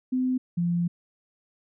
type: tone pair in turn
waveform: sine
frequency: 255.6 / 172.73 Hz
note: C4 / F3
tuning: -40 / -19 cents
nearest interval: perfect fifth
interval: 679 cents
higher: first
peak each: -22 dBFS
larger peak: neither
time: 0.12-0.38 / 0.57-0.88 s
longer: second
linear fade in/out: 10 ms
effects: none